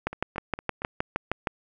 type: two click trains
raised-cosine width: 0.5 ms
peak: -10 / -21 dBFS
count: 10 / 4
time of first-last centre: 0.07-1.472 / 0.13-0.82 s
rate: 6.42 / 4.35 Hz
effects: none